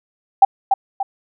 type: tone with echo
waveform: sine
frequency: 784 Hz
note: G5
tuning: in tune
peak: -3 dBFS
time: 0.42-0.45 s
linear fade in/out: 5 ms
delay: 290 ms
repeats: 2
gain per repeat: -7 dB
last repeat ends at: 1.03 s
effects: none